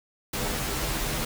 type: noise with comb filter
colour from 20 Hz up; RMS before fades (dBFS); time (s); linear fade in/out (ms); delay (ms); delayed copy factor
pink; -29; 0.33-1.25; 5; 11; -0.65
effects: none